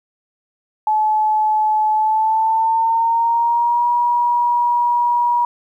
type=tone with pitch glide; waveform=sine; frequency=860 to 959.8 Hz; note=A5 to B5; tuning=-40 to -50 cents; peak=-13 dBFS; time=0.87-5.45 s; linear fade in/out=2 ms; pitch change=+190 cents; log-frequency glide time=1.92-3.87 s; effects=9-bit